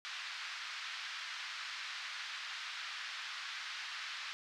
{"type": "band-pass noise", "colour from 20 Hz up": "pink", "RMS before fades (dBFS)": -44, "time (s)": [0.05, 4.33], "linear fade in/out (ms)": 0, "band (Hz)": [1300, 4900], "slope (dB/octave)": 24, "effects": []}